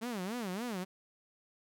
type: tone with vibrato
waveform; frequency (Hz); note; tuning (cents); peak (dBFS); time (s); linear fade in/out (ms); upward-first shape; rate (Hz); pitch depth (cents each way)
sawtooth; 211.2; G#3; +29; -32; 0.01-0.85; 20; sine; 3.5; 280
effects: none